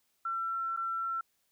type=tone with dropouts; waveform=sine; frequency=1349 Hz; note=E6; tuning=40 cents sharp; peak=-31 dBFS; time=0.25-1.21 s; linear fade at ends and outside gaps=5 ms; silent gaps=0.765-0.772 s; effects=white hiss -75 dBFS RMS until 1.51 s